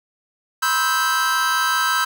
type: chord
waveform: 45% pulse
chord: C major seventh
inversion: third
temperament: just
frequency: 981.1 / 1046.5 / 1308.1 / 1569.8 Hz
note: B5 / C6 / E6 / G6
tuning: -12 / 0 / -14 / +2 cents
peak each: -26 / -27 / -21 / -21 dBFS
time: 0.62-2.05 s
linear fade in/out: 10 ms
effects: none